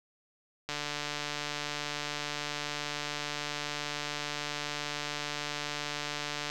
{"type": "click train", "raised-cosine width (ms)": 0.2, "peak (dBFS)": -17, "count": 855, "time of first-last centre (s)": [0.69, 6.5], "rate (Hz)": 147, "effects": []}